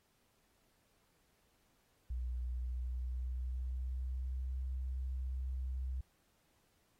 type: tone with pitch glide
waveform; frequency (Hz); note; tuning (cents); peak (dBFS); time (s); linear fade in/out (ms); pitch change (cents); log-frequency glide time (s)
sine; 61.3 to 64.46; B1 to C2; -12 to -25; -36; 2.1-6.01; 5; +87; 2.44-4.57
effects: pink hiss -75 dBFS RMS until 6.99 s + AAC 48 kbps